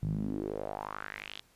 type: tone with band-pass filter sweep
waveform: sawtooth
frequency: 51.3 Hz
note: G#1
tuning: 21 cents flat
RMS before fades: -37 dBFS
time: 0.02-1.41 s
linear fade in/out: 10 ms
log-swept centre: 130 to 3700 Hz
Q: 4.1
effects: pink hiss -65 dBFS RMS until 1.55 s + resampled to 32000 Hz